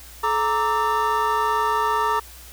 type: tone cluster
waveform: triangle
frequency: 431.2 / 928 / 1170 / 1305 / 1790 Hz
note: A4 / A#5 / D6 / E6 / A6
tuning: -35 / -8 / -7 / -18 / +29 cents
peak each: -26 / -20 / -22 / -26 / -29 dBFS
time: 0.23-2.2 s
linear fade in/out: 10 ms
effects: added 60 Hz sine -44 dBFS peak until 2.52 s + white hiss -44 dBFS RMS until 2.52 s